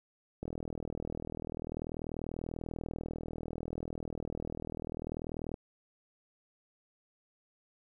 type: click train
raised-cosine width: 2 ms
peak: -25 dBFS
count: 207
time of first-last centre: 0.43-5.542 s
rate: 40.3 Hz
effects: 11-bit